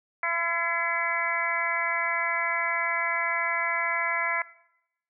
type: harmonic tone with a mistuned harmonic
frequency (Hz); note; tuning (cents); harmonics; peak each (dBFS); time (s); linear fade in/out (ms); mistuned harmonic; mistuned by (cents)
338.3; E4; +45; 2 / 3 / 4 / 5 / 6 / 7; -35 / -32 / -32 / -33 / -29 / -33; 0.23-4.42; 2; 7; -67
effects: noise-tail reverb RT60 0.8 s tail -19 dB re dry